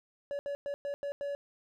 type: tone bursts at uneven times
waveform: triangle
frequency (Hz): 568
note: C#5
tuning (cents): +42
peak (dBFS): -31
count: 6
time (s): 0.31-0.39 / 0.46-0.55 / 0.66-0.74 / 0.85-0.94 / 1.03-1.12 / 1.21-1.35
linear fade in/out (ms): 0
effects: none